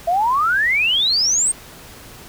sine exponential sweep, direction up, 659.3 to 8680 Hz, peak -14 dBFS, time 0.07-1.52 s, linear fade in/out 10 ms, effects pink hiss -40 dBFS RMS until 2.28 s

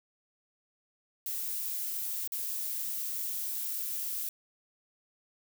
violet noise with dropouts, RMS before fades -35 dBFS, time 1.26-4.29 s, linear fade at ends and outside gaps 2 ms, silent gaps 2.276-2.32 s, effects none

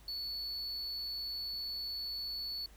triangle tone, 4435 Hz, C#8, in tune, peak -36 dBFS, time 0.08-2.66 s, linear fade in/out 2 ms, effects added 50 Hz sine -56 dBFS peak until 2.76 s + pink hiss -62 dBFS RMS until 2.76 s

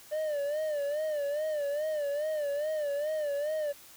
triangle tone with vibrato, 595 Hz, D5, 22 cents sharp, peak -27 dBFS, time 0.11-3.73 s, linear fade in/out 20 ms, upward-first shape sine, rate 2.4 Hz, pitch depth 91 cents each way, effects white hiss -53 dBFS RMS until 3.96 s

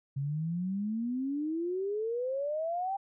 sine exponential sweep, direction up, 134.8 to 798 Hz, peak -30 dBFS, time 0.16-2.97 s, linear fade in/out 10 ms, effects none

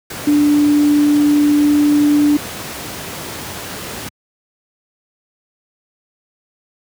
sine tone in noise, 293.7 Hz, D4, in tune, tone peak -9 dBFS, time 0.27-2.37 s, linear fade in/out 5 ms, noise pink, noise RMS -27 dBFS, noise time 0.1-4.09 s, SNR +15 dB, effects high-pass 100 Hz 12 dB/octave

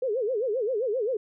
sine tone with vibrato, 466.2 Hz, A#4, in tune, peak -24 dBFS, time 0.02-1.17 s, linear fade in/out 5 ms, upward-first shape sine, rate 7.6 Hz, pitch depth 240 cents each way, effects none

